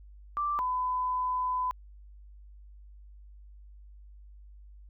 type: tone pair in turn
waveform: sine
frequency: 1174.7 / 1006 Hz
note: D6 / B5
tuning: 0 / +32 cents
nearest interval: minor third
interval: 268 cents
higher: first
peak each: -27 dBFS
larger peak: neither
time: 0.37-0.59 / 0.59-1.71 s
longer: second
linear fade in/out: 0 ms
effects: added 50 Hz sine -48 dBFS peak until 4.89 s